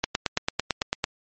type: click train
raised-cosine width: 0.2 ms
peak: -5 dBFS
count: 10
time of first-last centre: 0.04-1.041 s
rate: 8.99 Hz
effects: MP3 32 kbps